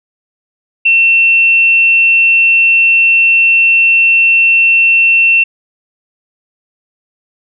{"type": "tone", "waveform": "sine", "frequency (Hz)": 2700, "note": "E7", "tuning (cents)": 41, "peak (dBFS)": -5, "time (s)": [0.85, 5.44], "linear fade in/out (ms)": 10, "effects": []}